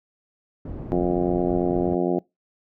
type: low-pass noise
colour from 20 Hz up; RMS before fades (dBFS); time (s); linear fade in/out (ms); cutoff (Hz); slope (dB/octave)
pink; -33; 0.65-1.95; 5; 410; 12
type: harmonic tone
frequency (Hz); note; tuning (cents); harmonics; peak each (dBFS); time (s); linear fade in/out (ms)
88.7; F2; +27; 2 / 3 / 4 / 5 / 6 / 7 / 8 / 9; -27 / -27 / -23 / -30 / -33 / -31 / -32 / -37; 0.92-2.19; 0
effects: noise-tail reverb RT60 0.2 s tail -24 dB re dry